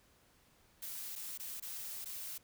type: noise with dropouts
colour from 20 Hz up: blue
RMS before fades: -44 dBFS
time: 0.82-2.38 s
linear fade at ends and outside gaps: 5 ms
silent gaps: 1.155-1.159 / 1.377-1.396 / 1.6-1.623 / 2.046-2.056 s
effects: pink hiss -68 dBFS RMS until 2.43 s